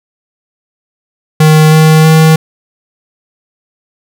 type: tone with pitch steps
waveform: square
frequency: 155.56 / 157.1 / 158.65 Hz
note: D#3 / D#3 / D#3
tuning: 0 / +17 / +34 cents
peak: -3 dBFS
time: 1.4-2.36 s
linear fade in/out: 5 ms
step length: 320 ms
effects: none